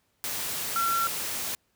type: tone in noise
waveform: sine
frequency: 1360 Hz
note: F6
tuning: 46 cents flat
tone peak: -24 dBFS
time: 0.76-1.07 s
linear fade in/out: 0 ms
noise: white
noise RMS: -32 dBFS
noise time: 0.24-1.55 s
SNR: +5 dB
effects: pink hiss -71 dBFS RMS until 1.75 s + high-pass 60 Hz 12 dB/octave